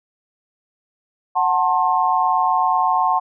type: chord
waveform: sine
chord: F# diminished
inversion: none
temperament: just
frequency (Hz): 740 / 888 / 1065.6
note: F#5 / A5 / C6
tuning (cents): 0 / +16 / +31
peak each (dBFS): -19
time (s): 1.35-3.2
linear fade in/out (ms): 20
effects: none